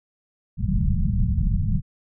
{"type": "low-pass noise", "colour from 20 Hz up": "pink", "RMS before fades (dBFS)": -21, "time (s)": [0.57, 1.82], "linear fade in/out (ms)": 50, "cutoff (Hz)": 210, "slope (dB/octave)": 96, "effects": []}